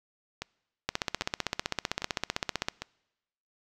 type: two click trains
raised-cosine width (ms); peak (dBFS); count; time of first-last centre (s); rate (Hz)
0.2; -10 / -17; 29 / 4; 0.89-2.685 / 0.42-2.82; 15.6 / 1.25
effects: noise-tail reverb RT60 1.0 s tail -25 dB re dry